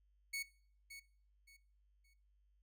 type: tone with echo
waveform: sawtooth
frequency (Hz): 2217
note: C#7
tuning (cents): 0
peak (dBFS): -36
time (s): 0.33-0.43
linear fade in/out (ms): 10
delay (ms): 570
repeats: 3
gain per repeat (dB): -11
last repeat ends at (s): 2.14
effects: noise-tail reverb RT60 0.5 s tail -20 dB re dry + added 50 Hz sine -70 dBFS peak until 2.62 s